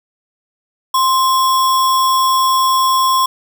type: tone with sample-and-hold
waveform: sine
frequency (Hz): 1050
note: C6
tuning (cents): +6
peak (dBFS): -10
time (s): 0.94-3.26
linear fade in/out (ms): 5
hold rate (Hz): 4410
effects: none